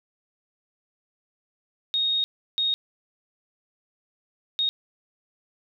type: tone bursts at uneven times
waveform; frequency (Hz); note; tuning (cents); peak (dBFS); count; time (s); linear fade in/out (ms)
sine; 3729; A#7; 0; -21; 3; 1.94-2.24 / 2.58-2.74 / 4.59-4.69; 0
effects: none